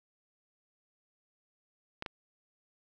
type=clicks; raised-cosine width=0.3 ms; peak=-21 dBFS; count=2; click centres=2.024 / 2.062 s; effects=none